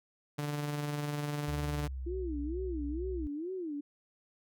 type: tone with tremolo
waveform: sawtooth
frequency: 146.83 Hz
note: D3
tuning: in tune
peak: -28 dBFS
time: 0.38-1.88 s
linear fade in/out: 10 ms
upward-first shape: sine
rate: 20 Hz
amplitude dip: 35%
type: tone with pitch glide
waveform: sine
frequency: 71.8 to 62.87 Hz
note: D2 to B1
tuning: -39 to +32 cents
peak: -36 dBFS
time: 1.48-3.27 s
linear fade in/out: 0 ms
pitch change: -229 cents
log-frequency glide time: 1.66-2.08 s
type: tone with vibrato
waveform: sine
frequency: 329.6 Hz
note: E4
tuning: in tune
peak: -35 dBFS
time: 2.06-3.81 s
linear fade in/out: 10 ms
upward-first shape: sine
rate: 2.2 Hz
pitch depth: 240 cents each way
effects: none